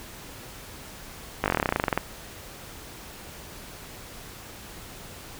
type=slowing click train; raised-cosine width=0.5 ms; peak=-7 dBFS; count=18; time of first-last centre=1.44-1.976 s; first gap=19 ms; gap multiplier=1.06; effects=pink hiss -43 dBFS RMS until 5.39 s

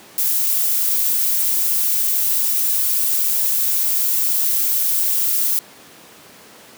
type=noise; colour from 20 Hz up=violet; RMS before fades=-18 dBFS; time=0.18-5.59 s; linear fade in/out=0 ms; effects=pink hiss -43 dBFS RMS until 6.77 s + high-pass 200 Hz 12 dB/octave

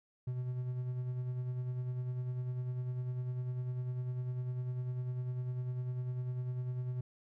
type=tone with tremolo; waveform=triangle; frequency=125.4 Hz; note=B2; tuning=27 cents sharp; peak=-31 dBFS; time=0.27-7.01 s; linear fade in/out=5 ms; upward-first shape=sine; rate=10 Hz; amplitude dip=40%; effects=none

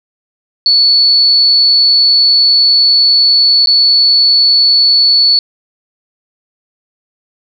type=tone with dropouts; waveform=sine; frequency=4435 Hz; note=C#8; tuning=in tune; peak=-5 dBFS; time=0.66-5.39 s; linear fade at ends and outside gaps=1 ms; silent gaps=3.66-3.672 s; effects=none

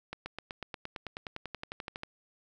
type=accelerating click train; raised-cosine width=0.3 ms; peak=-22 dBFS; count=20; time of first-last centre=0.13-2.034 s; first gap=130 ms; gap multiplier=0.97; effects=none

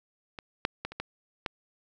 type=clicks; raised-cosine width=0.3 ms; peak=-23 / -9 / -17 / -26 / -17 / -14 dBFS; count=6; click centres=0.388 / 0.651 / 0.85 / 0.92 / 1 / 1.462 s; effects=none

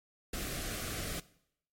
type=band-stop noise; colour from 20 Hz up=pink; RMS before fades=-38 dBFS; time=0.33-1.2 s; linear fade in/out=5 ms; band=770 to 1100 Hz; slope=96 dB/octave; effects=noise-tail reverb RT60 0.7 s tail -19 dB re dry + MP3 64 kbps

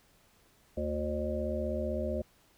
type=harmonic tone with a mistuned harmonic; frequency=75.8 Hz; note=D#2; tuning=45 cents flat; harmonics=1 / 3 / 5 / 7 / 8; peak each=-36 / -37 / -39 / -37 / -36 dBFS; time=0.77-2.22 s; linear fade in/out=5 ms; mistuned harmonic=5; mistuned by=-89 cents; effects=pink hiss -65 dBFS RMS until 2.57 s

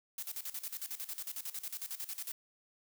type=noise with tremolo; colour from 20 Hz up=blue; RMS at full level=-40 dBFS; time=0.18-2.32 s; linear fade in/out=2 ms; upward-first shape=square; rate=11 Hz; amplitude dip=80%; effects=none

